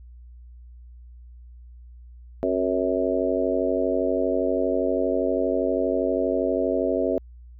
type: harmonic tone with a mistuned harmonic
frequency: 92.5 Hz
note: F#2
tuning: in tune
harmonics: 3 / 4 / 5 / 6 / 7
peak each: -27 / -27 / -27 / -27 / -27 dBFS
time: 2.43-7.18 s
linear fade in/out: 0 ms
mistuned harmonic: 3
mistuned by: -49 cents
effects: added 60 Hz sine -42 dBFS peak until 7.59 s